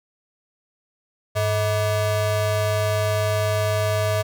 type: ring-modulated tone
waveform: square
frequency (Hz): 268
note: C4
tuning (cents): +42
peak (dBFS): -17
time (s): 1.35-4.23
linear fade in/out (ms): 20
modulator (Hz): 370
effects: none